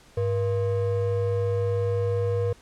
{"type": "ring-modulated tone", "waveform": "triangle", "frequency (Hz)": 289.8, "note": "D4", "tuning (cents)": -23, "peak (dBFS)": -17, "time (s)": [0.17, 2.53], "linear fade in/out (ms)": 5, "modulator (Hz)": 188, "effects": ["pink hiss -54 dBFS RMS until 2.61 s", "low-pass 9000 Hz 12 dB/octave"]}